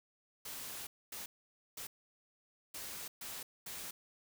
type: noise bursts at uneven times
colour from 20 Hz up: white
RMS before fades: -45 dBFS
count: 6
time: 0.45-0.87 / 1.12-1.26 / 1.77-1.87 / 2.74-3.08 / 3.21-3.43 / 3.66-3.91 s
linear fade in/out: 5 ms
effects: none